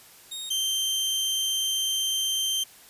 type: tone pair in turn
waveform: sawtooth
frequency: 3729 / 3136 Hz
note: A#7 / G7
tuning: 0 / 0 cents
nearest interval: minor third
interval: 300 cents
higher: first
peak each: -30 / -21 dBFS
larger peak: second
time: 0.31-0.5 / 0.5-2.64 s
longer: second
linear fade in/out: 10 ms
effects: white hiss -51 dBFS RMS until 2.89 s + resampled to 32000 Hz